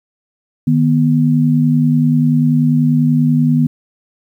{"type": "tone pair together", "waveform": "sine", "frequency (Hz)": [153.8, 244.1], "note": ["D#3", "B3"], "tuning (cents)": [-20, -20], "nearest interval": "minor sixth", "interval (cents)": 800, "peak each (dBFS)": -12, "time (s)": [0.67, 3.67], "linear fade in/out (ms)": 5, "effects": ["8-bit"]}